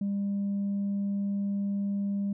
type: tone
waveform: sine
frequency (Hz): 200.1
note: G3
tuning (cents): +36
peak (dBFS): -25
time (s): 0.01-2.33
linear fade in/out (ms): 5
effects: tanh soft clip ceiling -25 dBFS